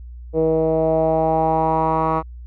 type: tone with low-pass filter sweep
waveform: 10% pulse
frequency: 160 Hz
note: D#3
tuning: 49 cents sharp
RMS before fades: -18 dBFS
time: 0.33-2.23 s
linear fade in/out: 50 ms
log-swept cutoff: 470 to 1200 Hz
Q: 3.9
effects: added 60 Hz sine -33 dBFS peak until 2.46 s